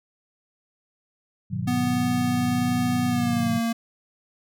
sine chord, G# minor seventh, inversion none, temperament equal with one note detuned, 102.1 / 123.47 / 155.56 / 185 Hz, G#2 / B2 / D#3 / F#3, -29 / 0 / 0 / 0 cents, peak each -32 / -30 / -32 / -30 dBFS, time 1.5-3.6 s, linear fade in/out 20 ms
square tone with pitch glide, 246.9 to 230.4 Hz, B3 to A#3, 0 to -20 cents, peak -23 dBFS, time 1.67-3.73 s, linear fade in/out 10 ms, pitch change -120 cents, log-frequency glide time 3.07-3.51 s
effects none

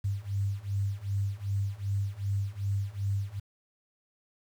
sine beating tone pair, 98 / 100.6 Hz, G2 / G2, 0 / +45 cents, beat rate 2.6 Hz, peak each -32 / -31 dBFS, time 0.04-3.4 s, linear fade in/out 10 ms, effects 9-bit

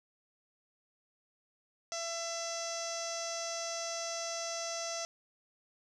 sawtooth tone with low-pass filter, 670 Hz, E5, 28 cents sharp, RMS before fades -38 dBFS, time 1.92-5.05 s, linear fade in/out 0 ms, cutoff 5900 Hz, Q 8.9, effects none

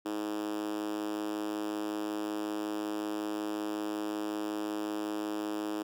5% pulse tone with high-pass filter, 105.4 Hz, G#2, 26 cents sharp, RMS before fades -35 dBFS, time 0.05-5.83 s, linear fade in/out 10 ms, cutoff 310 Hz, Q 5.2, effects none

